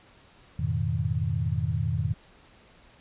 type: chord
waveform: sine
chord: F half-diminished seventh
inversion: none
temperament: equal with one note detuned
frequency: 87.31 / 106.38 / 123.47 / 155.56 Hz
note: F2 / Ab2 / Cb3 / Eb3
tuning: 0 / +42 / 0 / 0 cents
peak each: -30 dBFS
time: 0.59-2.14 s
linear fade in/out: 5 ms
effects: pink hiss -56 dBFS RMS until 3 s + resampled to 8000 Hz